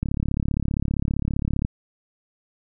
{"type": "click train", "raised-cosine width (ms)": 5, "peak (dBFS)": -11, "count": 58, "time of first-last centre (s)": [0.03, 1.649], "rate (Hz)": 35.2, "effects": []}